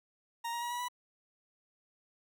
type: tone with pitch steps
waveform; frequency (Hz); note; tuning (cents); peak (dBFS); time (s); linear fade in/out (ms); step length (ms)
40% pulse; 932.3 / 944.8 / 957.4 / 970.2 / 983.2; A#5 / A#5 / A#5 / B5 / B5; 0 / +23 / +46 / -31 / -8; -34; 0.44-0.885; 10; 89
effects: none